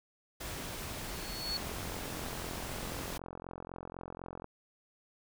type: noise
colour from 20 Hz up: pink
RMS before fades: -41 dBFS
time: 0.4-3.18 s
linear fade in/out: 10 ms
type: tone with exponential growth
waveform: sine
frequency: 4392 Hz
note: C#8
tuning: 17 cents flat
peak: -31 dBFS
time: 0.88-1.57 s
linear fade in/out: 2 ms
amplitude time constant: 150 ms
type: click train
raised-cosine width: 1 ms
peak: -29 dBFS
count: 127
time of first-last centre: 1.58-4.444 s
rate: 44 Hz
effects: none